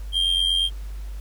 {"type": "tone with amplitude modulation", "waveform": "triangle", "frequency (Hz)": 3193, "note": "G7", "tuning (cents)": 31, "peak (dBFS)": -14, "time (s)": [0.12, 0.7], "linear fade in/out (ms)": 50, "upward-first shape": "sine", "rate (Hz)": 88.7, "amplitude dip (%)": 70, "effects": ["added 50 Hz sine -30 dBFS peak until 1.2 s", "pink hiss -51 dBFS RMS until 1.2 s"]}